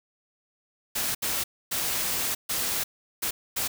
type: noise bursts at uneven times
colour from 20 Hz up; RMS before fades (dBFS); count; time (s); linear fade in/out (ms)
white; -28; 6; 0.95-1.15 / 1.22-1.44 / 1.71-2.35 / 2.49-2.84 / 3.22-3.31 / 3.56-3.68; 10
effects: none